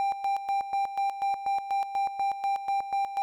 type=tone with tremolo; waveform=triangle; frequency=792 Hz; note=G5; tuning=18 cents sharp; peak=-22 dBFS; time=0-3.22 s; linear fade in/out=0 ms; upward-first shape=square; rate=4.1 Hz; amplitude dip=70%; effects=none